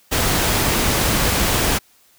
pink noise, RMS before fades -18 dBFS, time 0.11-1.79 s, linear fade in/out 20 ms, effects white hiss -55 dBFS RMS until 2.18 s

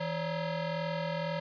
30% pulse ring-modulated tone, 370 Hz, F#4, in tune, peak -26 dBFS, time 0-1.4 s, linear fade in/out 10 ms, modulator 206 Hz, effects resampled to 11025 Hz + 10-bit

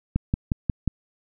click train, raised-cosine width 5 ms, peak -9 dBFS, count 5, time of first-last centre 0.16-0.877 s, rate 5.58 Hz, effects none

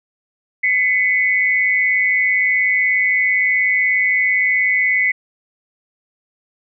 sine tone pair together, 2014 / 2211 Hz, B6 / C#7, +33 / -5 cents, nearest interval major second, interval 162 cents, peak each -15 / -17 dBFS, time 0.63-5.12 s, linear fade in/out 10 ms, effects none

